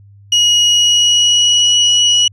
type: tone with pitch glide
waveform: 35% pulse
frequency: 2900 to 2924 Hz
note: F#7 to F#7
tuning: -35 to -21 cents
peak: -6 dBFS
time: 0.32-2.28 s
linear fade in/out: 5 ms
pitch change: +14 cents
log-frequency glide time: 0.66-1.71 s
effects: added 100 Hz sine -39 dBFS peak until 2.32 s + resampled to 24000 Hz